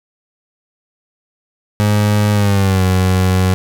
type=tone with pitch glide; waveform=30% pulse; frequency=104.4 to 93.01 Hz; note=G#2 to F#2; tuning=+10 to +10 cents; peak=-8 dBFS; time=1.8-3.54 s; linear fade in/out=0 ms; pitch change=-200 cents; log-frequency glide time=2.32-2.84 s; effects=none